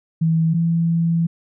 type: tone pair in turn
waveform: sine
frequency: 162.5 / 166.88 Hz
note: E3 / E3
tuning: -24 / +22 cents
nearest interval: unison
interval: 46 cents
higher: second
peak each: -14 / -15 dBFS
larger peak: first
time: 0.21-0.54 / 0.54-1.27 s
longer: second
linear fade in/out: 10 ms
effects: none